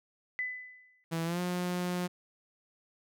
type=tone with exponential decay; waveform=sine; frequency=2004 Hz; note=B6; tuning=25 cents sharp; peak=-29 dBFS; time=0.39-1.04 s; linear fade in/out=0 ms; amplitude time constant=140 ms
type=tone with pitch glide; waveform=sawtooth; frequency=164.81 to 178.69 Hz; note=E3 to F3; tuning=0 to +40 cents; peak=-27 dBFS; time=1.11-2.08 s; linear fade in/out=20 ms; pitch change=+140 cents; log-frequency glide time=1.24-1.4 s
effects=none